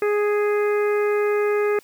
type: harmonic tone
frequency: 415.3 Hz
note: G#4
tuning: in tune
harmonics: 1 / 2 / 3 / 4 / 5 / 6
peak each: -18 / -34 / -30 / -33 / -33 / -38 dBFS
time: 0.02-1.79 s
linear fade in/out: 2 ms
effects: white hiss -53 dBFS RMS until 1.83 s